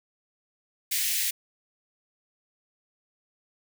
white high-pass noise, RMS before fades -27 dBFS, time 0.91-1.31 s, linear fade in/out 10 ms, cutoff 1800 Hz, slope 48 dB/octave, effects none

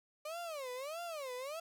35% pulse tone with vibrato, 587.3 Hz, D5, in tune, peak -39 dBFS, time 0.25-1.6 s, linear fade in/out 5 ms, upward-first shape sine, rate 1.6 Hz, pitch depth 290 cents each way, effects none

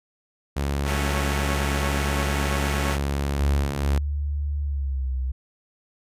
sawtooth tone, 70.4 Hz, C#2, 27 cents sharp, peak -19 dBFS, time 0.56-3.99 s, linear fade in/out 10 ms
5% pulse chord, F# minor, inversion none, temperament equal with one note detuned, 183.83 / 220 / 277.2 Hz, F#3 / A3 / C#4, -11 / 0 / 0 cents, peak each -20 dBFS, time 0.84-2.99 s, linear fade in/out 50 ms
sine tone with pitch glide, 72.5 to 64.59 Hz, D2 to C2, -22 to -22 cents, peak -23 dBFS, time 3.39-5.32 s, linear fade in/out 10 ms, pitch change -200 cents, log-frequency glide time 4.62-5.1 s
effects resampled to 32000 Hz

